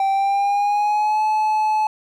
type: tone with pitch glide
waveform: triangle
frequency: 780 to 860.5 Hz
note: G5 to A5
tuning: -9 to -39 cents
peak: -14 dBFS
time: 0-1.87 s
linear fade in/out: 2 ms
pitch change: +170 cents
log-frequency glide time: 0.11-1.22 s
effects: none